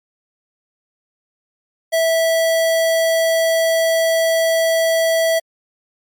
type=tone; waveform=square; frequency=655 Hz; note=E5; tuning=11 cents flat; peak=-14 dBFS; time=1.92-5.4 s; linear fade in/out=20 ms; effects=MP3 96 kbps